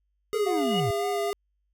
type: tone with pitch glide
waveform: square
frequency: 413.9 to 405.6 Hz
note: G#4 to G#4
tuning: -6 to -41 cents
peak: -28 dBFS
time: 0.33-1.33 s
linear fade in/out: 0 ms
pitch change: -35 cents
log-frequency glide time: 0.54-0.63 s
type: linear sweep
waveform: triangle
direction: down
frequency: 466.2 to 92.3 Hz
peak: -24 dBFS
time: 0.34-0.91 s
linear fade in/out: 5 ms
type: tone with exponential growth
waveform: sine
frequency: 2893 Hz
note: F#7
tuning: 40 cents flat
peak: -26 dBFS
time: 0.38-0.8 s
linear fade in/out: 2 ms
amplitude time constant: 91 ms
type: tone with vibrato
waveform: triangle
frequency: 702 Hz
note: F5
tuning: 9 cents sharp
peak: -27 dBFS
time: 0.46-1.31 s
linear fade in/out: 10 ms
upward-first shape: sine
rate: 3.6 Hz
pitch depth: 69 cents each way
effects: added 50 Hz sine -70 dBFS peak until 1.73 s